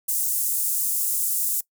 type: high-pass noise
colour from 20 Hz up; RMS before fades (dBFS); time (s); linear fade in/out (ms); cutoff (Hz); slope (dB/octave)
pink; -24; 0.08-1.61; 10; 8300; 24
effects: noise-tail reverb RT60 0.1 s tail -21 dB re dry